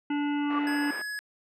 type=harmonic tone; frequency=290.7 Hz; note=D4; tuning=18 cents flat; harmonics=1 / 3 / 5 / 7 / 9 / 10; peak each=-26 / -36 / -40 / -43 / -45 / -46 dBFS; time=0.1-0.91 s; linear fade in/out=5 ms
type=tone with exponential growth; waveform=sine; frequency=1162 Hz; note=D6; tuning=19 cents flat; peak=-25 dBFS; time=0.34-0.59 s; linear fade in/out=5 ms; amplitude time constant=53 ms
type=band-pass noise; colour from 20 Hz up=white; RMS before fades=-41 dBFS; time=0.5-1.02 s; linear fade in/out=5 ms; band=270 to 1900 Hz; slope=24 dB/octave
type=tone; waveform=square; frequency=1686 Hz; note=G#6; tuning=26 cents sharp; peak=-33 dBFS; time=0.67-1.19 s; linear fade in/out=0 ms
effects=low-pass 11000 Hz 12 dB/octave